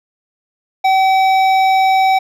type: tone with hard clipping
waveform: sine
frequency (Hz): 764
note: G5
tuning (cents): -45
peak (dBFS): -11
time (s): 0.84-2.19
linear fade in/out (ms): 10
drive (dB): 11
effects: none